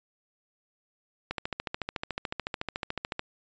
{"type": "click train", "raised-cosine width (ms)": 0.3, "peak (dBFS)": -15, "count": 27, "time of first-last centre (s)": [1.31, 3.194], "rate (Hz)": 13.8, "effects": ["resampled to 16000 Hz"]}